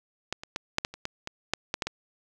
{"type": "clicks", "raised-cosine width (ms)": 0.2, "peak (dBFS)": [-12, -22, -13, -6, -11, -24, -14, -17, -7, -10, -11, -14], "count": 12, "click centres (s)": [0.326, 0.435, 0.561, 0.784, 0.849, 0.94, 1.054, 1.274, 1.536, 1.741, 1.822, 1.87], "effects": []}